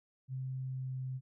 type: tone with pitch glide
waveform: sine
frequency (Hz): 130.81 to 129.98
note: C3 to C3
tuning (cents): 0 to -11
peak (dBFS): -36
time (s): 0.28-1.21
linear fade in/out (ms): 50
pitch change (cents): -11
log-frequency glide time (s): 0.6-0.97
effects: none